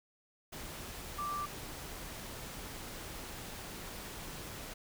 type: tone in noise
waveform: sine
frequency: 1174.7 Hz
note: D6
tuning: in tune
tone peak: -35 dBFS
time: 1.18-1.46 s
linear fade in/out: 10 ms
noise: pink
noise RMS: -45 dBFS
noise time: 0.52-4.74 s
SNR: +7 dB
effects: none